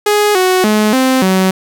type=tone with pitch steps; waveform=sawtooth; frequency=416.5 / 370 / 213.1 / 260.4 / 188.3 Hz; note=G#4 / F#4 / G#3 / C4 / F#3; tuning=+5 / 0 / +45 / -8 / +31 cents; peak=-5 dBFS; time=0.06-1.51 s; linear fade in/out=5 ms; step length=290 ms; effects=none